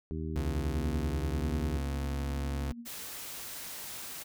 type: harmonic tone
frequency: 79.1 Hz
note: D#2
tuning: 29 cents sharp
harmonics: 1 / 2 / 3 / 4 / 5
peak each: -36 / -39 / -41 / -42 / -43 dBFS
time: 0.11-1.77 s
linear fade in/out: 0 ms
type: tone with pitch glide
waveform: 35% pulse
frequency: 68.6 to 69.36 Hz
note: C#2 to C#2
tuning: -17 to +2 cents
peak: -30 dBFS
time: 0.36-2.72 s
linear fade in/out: 0 ms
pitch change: +19 cents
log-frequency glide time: 0.62-2.09 s
type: tone with tremolo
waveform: sine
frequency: 235.7 Hz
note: A#3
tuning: 19 cents sharp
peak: -39 dBFS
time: 0.69-2.88 s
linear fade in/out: 50 ms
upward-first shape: sine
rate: 12 Hz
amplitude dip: 50%
type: noise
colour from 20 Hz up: white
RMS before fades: -42 dBFS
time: 2.85-4.24 s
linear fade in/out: 20 ms
effects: none